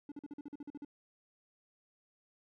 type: tone bursts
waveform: triangle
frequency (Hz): 290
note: D4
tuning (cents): -22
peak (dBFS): -40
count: 11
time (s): 0.09-0.848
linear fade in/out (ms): 2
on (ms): 28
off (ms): 45
effects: none